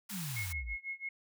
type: high-pass noise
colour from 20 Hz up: white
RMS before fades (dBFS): -43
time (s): 0.09-0.53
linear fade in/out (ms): 10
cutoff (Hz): 780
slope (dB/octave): 48
type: exponential sweep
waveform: sine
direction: down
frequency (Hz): 216.8 to 46.25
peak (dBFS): -38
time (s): 0.1-0.77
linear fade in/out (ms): 50
type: tone with tremolo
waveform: sine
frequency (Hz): 2169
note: C#7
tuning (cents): -38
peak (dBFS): -35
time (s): 0.36-1.09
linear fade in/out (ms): 5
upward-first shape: sine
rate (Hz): 6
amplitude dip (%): 95
effects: none